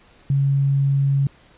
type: tone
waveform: sine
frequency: 138.5 Hz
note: C#3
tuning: 1 cent flat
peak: -15 dBFS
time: 0.3-1.27 s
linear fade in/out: 2 ms
effects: pink hiss -52 dBFS RMS until 1.57 s + resampled to 8000 Hz